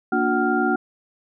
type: tone cluster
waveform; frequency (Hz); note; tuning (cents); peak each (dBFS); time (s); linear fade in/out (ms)
sine; 232.3 / 292.7 / 360.8 / 752 / 1398; A#3 / D4 / F#4 / F#5 / F6; -6 / -6 / -44 / +28 / +1; -24; 0.12-0.76; 5
effects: none